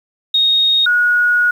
sine tone pair in turn, 3729 / 1451.9 Hz, A#7 / F#6, 0 / -33 cents, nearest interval octave + major third, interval 1633 cents, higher first, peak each -10 dBFS, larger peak neither, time 0.34-0.86 / 0.86-1.51 s, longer second, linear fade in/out 5 ms, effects 7-bit

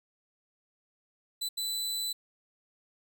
sawtooth tone bursts at uneven times, 3994 Hz, B7, 19 cents sharp, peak -28 dBFS, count 2, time 1.41-1.49 / 1.57-2.13 s, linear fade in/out 10 ms, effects none

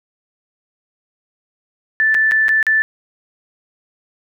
sine tone with dropouts, 1759 Hz, A6, 1 cent flat, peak -11 dBFS, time 2-2.82 s, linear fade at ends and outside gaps 0 ms, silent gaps 2.144-2.149 / 2.312-2.319 / 2.483-2.491 / 2.628-2.667 s, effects none

